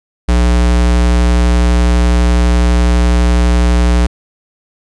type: tone with vibrato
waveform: square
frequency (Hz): 60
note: B1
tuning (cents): -49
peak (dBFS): -8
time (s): 0.28-4.07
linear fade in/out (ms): 10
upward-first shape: sine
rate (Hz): 12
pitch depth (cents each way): 9
effects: resampled to 22050 Hz + 8-bit